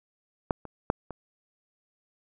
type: clicks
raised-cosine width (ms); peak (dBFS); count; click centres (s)
1; -10 / -26 / -8 / -23; 4; 0.508 / 0.653 / 0.901 / 1.107
effects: none